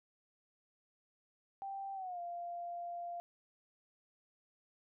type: tone with pitch glide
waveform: sine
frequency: 784 to 694.4 Hz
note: G5 to F5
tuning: 0 to -10 cents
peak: -40 dBFS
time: 1.62-3.2 s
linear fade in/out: 0 ms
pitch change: -210 cents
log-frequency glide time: 1.94-2.2 s
effects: none